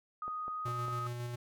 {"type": "tone with pitch glide", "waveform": "sine", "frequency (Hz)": [1244.5, 1258.2], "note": ["D#6", "D#6"], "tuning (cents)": [0, 19], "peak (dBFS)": -36, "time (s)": [0.22, 1.07], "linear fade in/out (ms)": 2, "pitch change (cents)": 19, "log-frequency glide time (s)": [0.49, 0.9]}
{"type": "click train", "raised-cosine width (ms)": 1, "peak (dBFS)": -33, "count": 4, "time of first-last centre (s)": [0.28, 0.882], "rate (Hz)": 4.98}
{"type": "tone with tremolo", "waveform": "square", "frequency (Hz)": 120.8, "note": "B2", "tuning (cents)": -38, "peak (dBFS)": -37, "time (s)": [0.65, 1.36], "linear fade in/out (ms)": 10, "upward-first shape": "square", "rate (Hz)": 7.3, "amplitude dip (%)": 25}
{"effects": []}